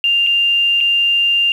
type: tone with dropouts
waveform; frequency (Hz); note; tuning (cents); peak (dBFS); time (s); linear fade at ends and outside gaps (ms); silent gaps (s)
sine; 2794; F7; 0; -11; 0.04-1.52; 1; 0.266-0.27 / 0.805-0.809
effects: 7-bit

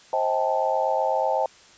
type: chord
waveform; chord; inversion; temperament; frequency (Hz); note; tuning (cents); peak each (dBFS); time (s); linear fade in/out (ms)
sine; A half-diminished seventh; first; just; 528 / 633.6 / 792 / 880; C5 / Eb5 / G5 / A5; +16 / +31 / +18 / 0; -26; 0.13-1.46; 2
effects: white hiss -51 dBFS RMS until 1.77 s + resampled to 16000 Hz

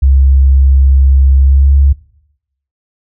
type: tone with pitch glide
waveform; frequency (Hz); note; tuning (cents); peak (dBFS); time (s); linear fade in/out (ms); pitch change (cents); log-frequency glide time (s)
sine; 67.4 to 69.42; C#2 to C#2; -48 to +3; -4; 0.02-1.93; 10; +51; 1.4-1.74
effects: noise-tail reverb RT60 0.8 s tail -20 dB re dry

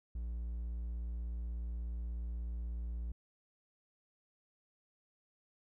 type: tone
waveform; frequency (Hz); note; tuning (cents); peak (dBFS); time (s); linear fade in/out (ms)
triangle; 58.27; A#1; 0; -35; 0.15-3.12; 5
effects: none

